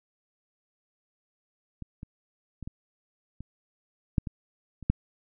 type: clicks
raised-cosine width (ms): 5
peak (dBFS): -25 / -27 / -26 / -24 / -27 / -10 / -21 / -29 / -9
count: 9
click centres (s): 1.823 / 2.031 / 2.627 / 2.675 / 3.406 / 4.182 / 4.272 / 4.827 / 4.9
effects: none